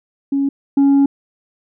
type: tone pair in turn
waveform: sine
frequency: 277.2 / 278.2 Hz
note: C#4 / C#4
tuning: 0 / +6 cents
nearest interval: unison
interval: 6 cents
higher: second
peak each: -13 / -6 dBFS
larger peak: second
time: 0.32-0.49 / 0.77-1.06 s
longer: second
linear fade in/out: 5 ms
effects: tanh soft clip ceiling -8 dBFS